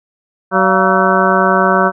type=harmonic tone with a mistuned harmonic; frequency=189.4 Hz; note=F#3; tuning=41 cents sharp; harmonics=1 / 2 / 3 / 4 / 5 / 6 / 7 / 8; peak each=-17 / -17 / -17 / -17 / -17 / -17 / -17 / -17 dBFS; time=0.51-1.92 s; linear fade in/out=50 ms; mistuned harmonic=4; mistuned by=-140 cents; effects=none